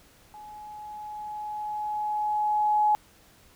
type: tone with level ramp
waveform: sine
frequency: 844 Hz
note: G#5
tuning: 28 cents sharp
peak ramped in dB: -42 to -18 dBFS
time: 0.34-2.95 s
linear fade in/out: 0 ms
effects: pink hiss -57 dBFS RMS until 3.55 s